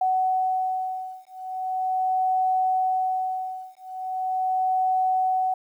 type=beating tone pair; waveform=sine; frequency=748 / 748.4 Hz; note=F#5 / F#5; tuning=+19 / +20 cents; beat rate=0.4 Hz; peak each=-25 dBFS; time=0.01-5.54 s; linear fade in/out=5 ms; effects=10-bit